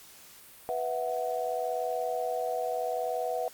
sine chord, B suspended fourth, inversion none, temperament equal, 493.9 / 659.3 / 740 Hz, B4 / E5 / F#5, 0 / 0 / 0 cents, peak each -33 dBFS, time 0.69-3.48 s, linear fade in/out 0 ms, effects white hiss -52 dBFS RMS until 3.53 s + Opus 48 kbps

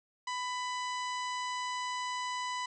harmonic tone, 996 Hz, B5, 14 cents sharp, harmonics 1 / 2 / 3 / 4 / 5 / 6 / 7 / 8, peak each -35 / -41 / -45 / -47 / -49 / -51 / -52 / -53 dBFS, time 0.27-2.66 s, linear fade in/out 5 ms, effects none

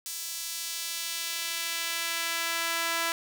sawtooth tone with high-pass filter sweep, 333.3 Hz, E4, 19 cents sharp, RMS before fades -32 dBFS, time 0.06-3.12 s, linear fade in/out 0 ms, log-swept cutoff 6000 to 1200 Hz, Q 0.81, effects none

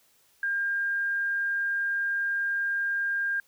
sine tone, 1605 Hz, G6, 40 cents sharp, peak -25 dBFS, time 0.43-3.4 s, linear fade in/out 2 ms, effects white hiss -64 dBFS RMS until 3.47 s

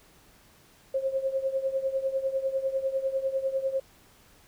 sine tone with tremolo, 535 Hz, C5, 38 cents sharp, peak -22 dBFS, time 0.94-3.8 s, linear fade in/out 5 ms, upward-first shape triangle, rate 10 Hz, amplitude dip 85%, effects pink hiss -58 dBFS RMS until 4.47 s

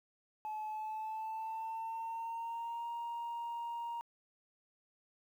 sine tone with pitch glide, 860 to 937.8 Hz, A5 to A#5, -40 to +10 cents, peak -36 dBFS, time 0.45-4.01 s, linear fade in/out 0 ms, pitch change +150 cents, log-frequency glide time 0.68-2.88 s, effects tanh soft clip ceiling -36 dBFS + 11-bit

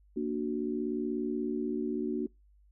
sine chord, Bb augmented, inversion none, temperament equal, 233.1 / 293.7 / 370 Hz, Bb3 / D4 / F#4, 0 / 0 / 0 cents, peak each -34 dBFS, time 0.16-2.27 s, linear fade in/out 10 ms, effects noise-tail reverb RT60 0.2 s tail -25 dB re dry + added 50 Hz sine -59 dBFS peak until 2.71 s

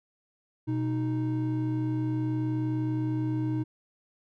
triangle tone pair together, 123.46 / 311.1 Hz, B2 / D#4, 0 / 0 cents, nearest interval octave + major third, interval 1600 cents, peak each -27 dBFS, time 0.67-3.64 s, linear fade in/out 20 ms, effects none

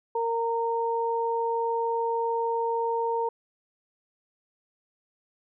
sine tone pair together, 462.2 / 921.7 Hz, A#4 / A#5, -15 / -20 cents, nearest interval octave, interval 1195 cents, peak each -27 dBFS, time 0.15-3.29 s, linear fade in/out 5 ms, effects none

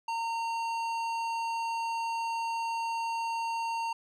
triangle tone with tanh clipping, 917 Hz, A#5, 29 cents flat, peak -32 dBFS, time 0.08-3.93 s, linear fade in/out 5 ms, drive 18 dB, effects none

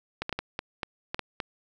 clicks, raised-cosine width 0.3 ms, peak -14 dBFS, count 9, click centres 0.22 / 0.294 / 0.327 / 0.39 / 0.591 / 0.832 / 1.145 / 1.193 / 1.402 s, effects none

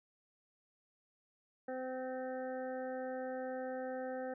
harmonic tone with a mistuned harmonic, 257.8 Hz, C4, 26 cents flat, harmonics 1 / 2 / 3 / 5 / 6 / 7, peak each -45 / -40 / -46 / -58 / -53 / -55 dBFS, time 1.68-4.34 s, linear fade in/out 5 ms, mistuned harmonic 7, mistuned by +15 cents, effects none

